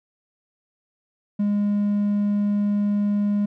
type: tone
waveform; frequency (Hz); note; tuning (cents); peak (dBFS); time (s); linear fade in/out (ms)
triangle; 205.2; G#3; -21; -16; 1.39-3.46; 10
effects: tanh soft clip ceiling -12 dBFS